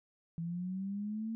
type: linear sweep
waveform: sine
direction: up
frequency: 164.2 to 226.9 Hz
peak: -35 dBFS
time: 0.38-1.35 s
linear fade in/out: 0 ms
effects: none